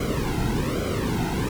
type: noise with flanger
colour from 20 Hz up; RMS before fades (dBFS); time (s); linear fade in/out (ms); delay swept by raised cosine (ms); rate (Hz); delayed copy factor
brown; -25; 0-1.49; 5; 1.1 to 1.76; 1.2; -1
effects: none